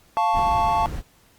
triangle chord, F augmented, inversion none, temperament equal, 698.5 / 880 / 1108.7 Hz, F5 / A5 / C#6, 0 / 0 / 0 cents, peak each -22 / -18 / -23 dBFS, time 0.17-0.86 s, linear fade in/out 0 ms
brown noise, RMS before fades -30 dBFS, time 0.32-1.03 s, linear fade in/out 50 ms
effects pink hiss -57 dBFS RMS until 1.38 s + Opus 48 kbps

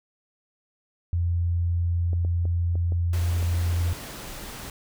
sine tone, 86.1 Hz, F2, 24 cents flat, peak -21 dBFS, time 1.13-3.93 s, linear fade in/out 0 ms
clicks, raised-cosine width 2 ms, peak -25 dBFS, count 6, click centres 2.132 / 2.249 / 2.454 / 2.755 / 2.922 / 3.427 s
pink noise, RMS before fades -38 dBFS, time 3.13-4.7 s, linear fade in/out 2 ms
effects none

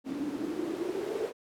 white noise with band-pass filter sweep, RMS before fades -34 dBFS, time 0.04-1.33 s, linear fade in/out 50 ms, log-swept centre 260 to 440 Hz, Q 9.8, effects none

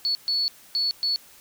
sine tone bursts at uneven times, 4419 Hz, C#8, 6 cents flat, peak -21 dBFS, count 4, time 0.05-0.15 / 0.28-0.48 / 0.75-0.91 / 1.03-1.16 s, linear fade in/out 0 ms, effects white hiss -51 dBFS RMS until 1.4 s

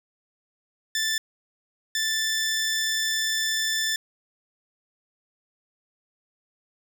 15% pulse tone bursts at uneven times, 1763 Hz, A6, 3 cents sharp, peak -17 dBFS, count 2, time 0.95-1.18 / 1.95-3.96 s, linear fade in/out 2 ms, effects none

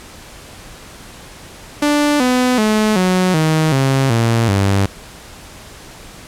sawtooth tone with pitch steps, 293.7 / 251.3 / 215 / 183.95 / 157.39 / 134.66 / 115.22 / 98.58 Hz, D4 / B3 / A3 / F#3 / D#3 / C#3 / A#2 / G2, 0 / +30 / -40 / -10 / +20 / -50 / -20 / +10 cents, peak -8 dBFS, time 1.82-4.86 s, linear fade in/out 5 ms, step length 380 ms, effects pink hiss -37 dBFS RMS until 6.27 s + low-pass 11000 Hz 12 dB/octave

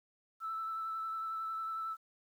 sine tone with vibrato, 1320 Hz, E6, 2 cents sharp, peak -35 dBFS, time 0.4-1.97 s, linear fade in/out 50 ms, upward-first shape triangle, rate 11 Hz, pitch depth 20 cents each way, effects tanh soft clip ceiling -31 dBFS + 11-bit

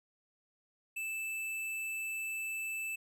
triangle tone with hard clipping, 2637 Hz, E7, in tune, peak -37 dBFS, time 0.96-2.96 s, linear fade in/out 10 ms, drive 18 dB, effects none

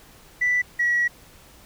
sine tone pair in turn, 1975.5 / 1923.7 Hz, B6 / B6, 0 / -46 cents, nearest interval unison, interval 46 cents, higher first, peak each -17 dBFS, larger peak neither, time 0.41-0.62 / 0.79-1.08 s, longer second, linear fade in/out 10 ms, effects tanh soft clip ceiling -14 dBFS + pink hiss -50 dBFS RMS until 1.65 s

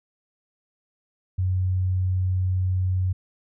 sine tone, 92.5 Hz, F#2, in tune, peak -20 dBFS, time 1.38-3.13 s, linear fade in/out 10 ms, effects none

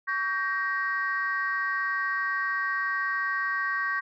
sine chord, G diminished, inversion second, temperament just, 1128.9 / 1568 / 1881.6 Hz, Db6 / G6 / Bb6, +31 / 0 / +16 cents, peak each -30 / -29 / -29 dBFS, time 0.07-4.01 s, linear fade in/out 20 ms, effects tanh soft clip ceiling -18 dBFS

